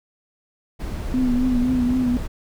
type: noise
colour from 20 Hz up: brown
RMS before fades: -27 dBFS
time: 0.79-2.28 s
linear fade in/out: 20 ms
type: tone with vibrato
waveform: sine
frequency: 250 Hz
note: B3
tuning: 21 cents sharp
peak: -17 dBFS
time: 1.14-2.17 s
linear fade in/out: 0 ms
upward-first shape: triangle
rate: 3.9 Hz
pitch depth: 57 cents each way
effects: none